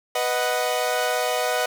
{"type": "chord", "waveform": "sawtooth", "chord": "B major", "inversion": "none", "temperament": "equal", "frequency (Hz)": [493.9, 622.3, 740], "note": ["B4", "D#5", "F#5"], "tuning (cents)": [0, 0, 0], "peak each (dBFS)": -22, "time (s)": [0.15, 1.66], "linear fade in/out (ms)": 5, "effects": []}